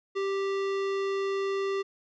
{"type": "tone with hard clipping", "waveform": "sine", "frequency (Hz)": 392, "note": "G4", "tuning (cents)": 0, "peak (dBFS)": -29, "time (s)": [0.15, 1.83], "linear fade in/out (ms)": 20, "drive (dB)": 17, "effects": ["resampled to 22050 Hz"]}